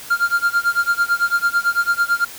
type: tone with tremolo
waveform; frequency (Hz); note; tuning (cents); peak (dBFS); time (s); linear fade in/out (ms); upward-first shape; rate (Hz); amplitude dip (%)
triangle; 1396.9; F6; 0; -10; 0.1-2.25; 10; sine; 9; 95
effects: white hiss -36 dBFS RMS until 2.38 s